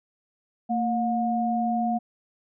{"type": "tone pair together", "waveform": "sine", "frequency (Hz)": [228.6, 718], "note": ["A#3", "F5"], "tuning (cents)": [-34, 48], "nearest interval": "octave + minor sixth", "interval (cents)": 1982, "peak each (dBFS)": -25, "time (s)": [0.69, 1.99], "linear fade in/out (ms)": 20, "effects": []}